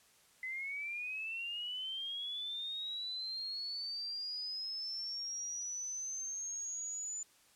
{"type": "linear sweep", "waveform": "sine", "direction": "up", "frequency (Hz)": [2020, 7040], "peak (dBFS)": -38, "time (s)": [0.43, 7.23], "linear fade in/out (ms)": 2, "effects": ["white hiss -66 dBFS RMS until 7.55 s", "low-pass 11000 Hz 12 dB/octave"]}